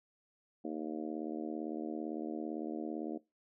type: harmonic tone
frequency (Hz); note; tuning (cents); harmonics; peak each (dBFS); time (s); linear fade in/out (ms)
77.78; D#2; 0; 3 / 4 / 5 / 6 / 7 / 8 / 9; -42 / -40 / -45 / -49 / -48 / -51 / -50; 0.64-3.18; 10
effects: noise-tail reverb RT60 0.2 s tail -19 dB re dry